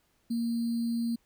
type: tone with sample-and-hold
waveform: sine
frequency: 233.1 Hz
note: A#3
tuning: in tune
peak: -27 dBFS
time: 0.3-1.16 s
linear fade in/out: 10 ms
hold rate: 4410 Hz
effects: pink hiss -71 dBFS RMS until 1.25 s